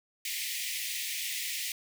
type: high-pass noise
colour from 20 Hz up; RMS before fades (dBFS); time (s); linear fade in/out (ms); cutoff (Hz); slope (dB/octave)
pink; -35; 0.25-1.72; 2; 1900; 96
effects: none